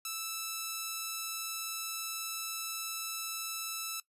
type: tone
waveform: 5% pulse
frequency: 1318.5 Hz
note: E6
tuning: in tune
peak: -24 dBFS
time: 0.05-4 s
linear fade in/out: 2 ms
effects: noise-tail reverb RT60 0.1 s tail -19 dB re dry + resampled to 32000 Hz